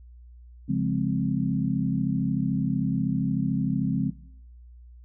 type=chord; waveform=sine; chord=Db major seventh; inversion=none; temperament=equal; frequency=138.59 / 174.61 / 207.7 / 261.6 Hz; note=Db3 / F3 / Ab3 / C4; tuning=0 / 0 / 0 / 0 cents; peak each=-28 dBFS; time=0.68-4.11 s; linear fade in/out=20 ms; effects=noise-tail reverb RT60 0.7 s tail -19 dB re dry + added 60 Hz sine -45 dBFS peak until 5.04 s